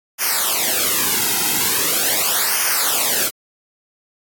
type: noise with flanger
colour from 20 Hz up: white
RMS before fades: -18 dBFS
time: 0.18-3.31 s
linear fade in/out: 50 ms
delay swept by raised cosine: 0.25 to 1.75 ms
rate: 0.41 Hz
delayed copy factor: -0.85
effects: AAC 64 kbps